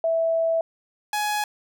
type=tone pair in turn; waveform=sine / sawtooth; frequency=657 / 838.6 Hz; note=E5 / G#5; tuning=-6 / +17 cents; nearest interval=major third; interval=423 cents; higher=second; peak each=-19 dBFS; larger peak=neither; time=0.04-0.61 / 1.13-1.44 s; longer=first; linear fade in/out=2 ms; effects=none